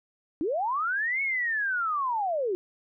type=linear two-way sweep; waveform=sine; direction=up then down; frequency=281.3 to 2223 to 349.3 Hz; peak=-25 dBFS; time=0.41-2.55 s; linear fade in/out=0 ms; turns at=1.22 s; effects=none